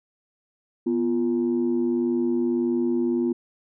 sine tone pair together, 245.4 / 347.1 Hz, B3 / F4, -11 / -11 cents, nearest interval tritone, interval 600 cents, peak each -22 dBFS, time 0.86-3.33 s, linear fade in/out 10 ms, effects tanh soft clip ceiling -15 dBFS

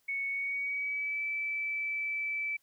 sine tone with pitch glide, 2217 to 2314 Hz, C#7 to D7, 0 to -26 cents, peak -31 dBFS, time 0.08-2.57 s, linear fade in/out 10 ms, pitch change +74 cents, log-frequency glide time 0.28-1.24 s, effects white hiss -72 dBFS RMS until 2.62 s

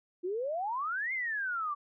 sine exponential two-way sweep, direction up then down, 342.2 to 2149 to 1140 Hz, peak -31 dBFS, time 0.23-1.75 s, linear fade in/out 20 ms, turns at 1.13 s, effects none

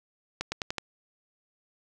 accelerating click train, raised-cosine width 0.2 ms, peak -13 dBFS, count 5, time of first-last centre 0.41-0.783 s, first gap 110 ms, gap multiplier 0.89, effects none

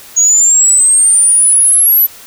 sine exponential sweep, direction up, 6645 to 12000 Hz, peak -4 dBFS, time 0.16-2.07 s, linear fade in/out 20 ms, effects tanh soft clip ceiling 0 dBFS + white hiss -35 dBFS RMS until 2.26 s

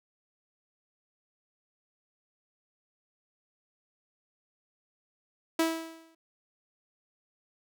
sawtooth tone with exponential decay, 326.1 Hz, E4, 19 cents flat, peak -18 dBFS, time 5.59-6.15 s, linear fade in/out 5 ms, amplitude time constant 120 ms, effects none

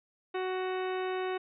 harmonic tone, 371.8 Hz, F#4, 8 cents sharp, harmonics 1 / 2 / 3 / 4 / 5 / 6 / 7 / 8 / 10, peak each -32 / -38 / -42 / -44 / -46 / -48 / -49 / -50 / -52 dBFS, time 0.34-1.38 s, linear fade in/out 10 ms, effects none

